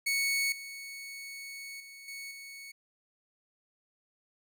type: tone with level steps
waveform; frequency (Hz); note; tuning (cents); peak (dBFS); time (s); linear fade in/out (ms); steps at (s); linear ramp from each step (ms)
sawtooth; 2217; C#7; 0; -24 / -38 / -44 / -37 / -41; 0.06-2.72; 10; 0.52 / 1.8 / 2.08 / 2.31; 2
effects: none